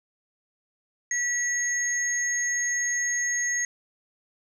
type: tone pair together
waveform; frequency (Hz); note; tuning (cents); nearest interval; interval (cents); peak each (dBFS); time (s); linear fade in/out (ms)
sine; 1943 / 6524; B6 / G#8; -29 / -32; octave + major sixth; 2097; -26; 1.11-3.65; 2
effects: tanh soft clip ceiling -16 dBFS